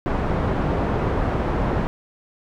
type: low-pass noise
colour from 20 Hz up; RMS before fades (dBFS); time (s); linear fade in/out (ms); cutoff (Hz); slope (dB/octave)
pink; -22; 0.06-1.87; 0; 1100; 12
effects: none